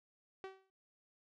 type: tone with exponential decay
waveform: sawtooth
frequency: 382.7 Hz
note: G4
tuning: 42 cents flat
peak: -38 dBFS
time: 0.44-0.7 s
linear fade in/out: 0 ms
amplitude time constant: 55 ms
effects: low-pass 3000 Hz 12 dB/octave